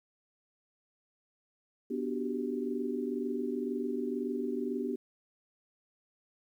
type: chord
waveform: sine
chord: G major seventh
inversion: first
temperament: equal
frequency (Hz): 246.9 / 293.7 / 370 / 392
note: B3 / D4 / F#4 / G4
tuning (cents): 0 / 0 / 0 / 0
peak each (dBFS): -35 / -38 / -40 / -36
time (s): 1.9-4.96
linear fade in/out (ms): 10
effects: 11-bit